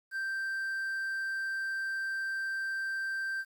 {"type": "tone with quantisation", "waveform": "triangle", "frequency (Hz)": 1568, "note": "G6", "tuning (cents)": 0, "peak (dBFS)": -30, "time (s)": [0.11, 3.45], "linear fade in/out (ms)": 50, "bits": 10, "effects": []}